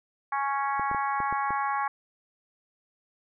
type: harmonic tone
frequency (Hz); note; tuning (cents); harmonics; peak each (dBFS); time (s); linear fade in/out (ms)
277.2; C#4; 0; 3 / 4 / 5 / 6 / 7 / 8; -29 / -29 / -38 / -36 / -41 / -43; 0.32-1.88; 5
type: clicks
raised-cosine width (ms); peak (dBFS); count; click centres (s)
2; -24; 6; 0.796 / 0.914 / 0.947 / 1.203 / 1.326 / 1.506
effects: none